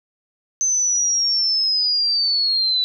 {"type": "linear sweep", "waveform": "sine", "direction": "down", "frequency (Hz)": [6200, 3951], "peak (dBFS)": -16, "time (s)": [0.61, 2.84], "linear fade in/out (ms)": 0, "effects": []}